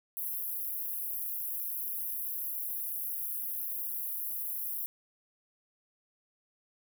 pink high-pass noise, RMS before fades -36 dBFS, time 0.17-4.86 s, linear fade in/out 0 ms, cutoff 11000 Hz, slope 96 dB/octave, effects none

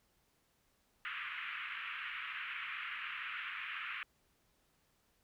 white band-pass noise, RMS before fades -43 dBFS, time 1.05-4.03 s, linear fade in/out 0 ms, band 1200 to 2800 Hz, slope 48 dB/octave, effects pink hiss -75 dBFS RMS until 5.23 s

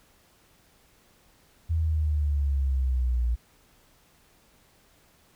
sine exponential sweep, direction down, 82.41 to 58.27 Hz, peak -22 dBFS, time 1.69-3.36 s, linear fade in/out 20 ms, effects pink hiss -61 dBFS RMS until 5.35 s

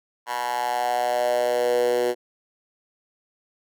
10% pulse tone with high-pass filter sweep, 122.2 Hz, B2, 18 cents flat, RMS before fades -23 dBFS, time 0.26-2.15 s, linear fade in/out 50 ms, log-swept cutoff 1000 to 410 Hz, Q 5.2, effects none

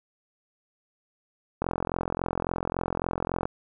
click train, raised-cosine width 1 ms, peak -13 dBFS, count 81, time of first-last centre 1.62-3.455 s, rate 43.6 Hz, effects none

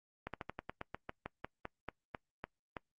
slowing click train, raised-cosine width 0.5 ms, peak -25 dBFS, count 16, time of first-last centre 0.27-2.768 s, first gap 67 ms, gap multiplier 1.12, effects noise-tail reverb RT60 0.1 s tail -23 dB re dry + Opus 48 kbps

